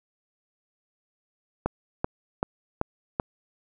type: click train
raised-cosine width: 1 ms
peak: -10 dBFS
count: 5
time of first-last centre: 1.66-3.198 s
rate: 2.6 Hz
effects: none